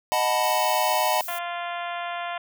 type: chord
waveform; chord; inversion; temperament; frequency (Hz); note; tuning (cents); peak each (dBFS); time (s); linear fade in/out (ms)
square; B dominant seventh; first; equal; 622.3 / 740 / 880 / 987.8; D#5 / F#5 / A5 / B5; 0 / 0 / 0 / 0; -27; 0.12-1.21; 0
type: noise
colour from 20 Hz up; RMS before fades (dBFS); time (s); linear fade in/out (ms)
violet; -35; 0.43-1.39; 10
type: harmonic tone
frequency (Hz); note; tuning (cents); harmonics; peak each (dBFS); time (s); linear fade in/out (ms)
347.1; F4; -11; 2 / 3 / 4 / 5 / 6 / 7 / 8 / 9 / 10; -31 / -35 / -37 / -39 / -41 / -42 / -43 / -44 / -45; 1.28-2.38; 5
effects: none